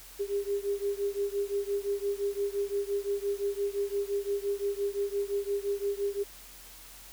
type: beating tone pair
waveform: sine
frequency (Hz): 399.7 / 405.5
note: G4 / G#4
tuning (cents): +34 / -41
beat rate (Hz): 5.8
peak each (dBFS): -31 / -32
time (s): 0.19-6.24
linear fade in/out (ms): 20
effects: added 44 Hz sine -55 dBFS peak until 7.12 s + white hiss -50 dBFS RMS until 7.12 s